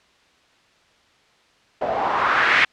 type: noise with low-pass filter sweep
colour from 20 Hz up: blue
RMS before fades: -19 dBFS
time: 1.81-2.65 s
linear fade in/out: 5 ms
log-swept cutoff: 590 to 2200 Hz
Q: 2.8
effects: white hiss -57 dBFS RMS until 2.72 s + low-pass 4000 Hz 12 dB/octave